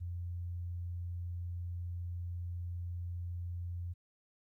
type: tone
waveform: sine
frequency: 87.31 Hz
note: F2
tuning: in tune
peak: -37 dBFS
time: 0-3.94 s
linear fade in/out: 20 ms
effects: 13-bit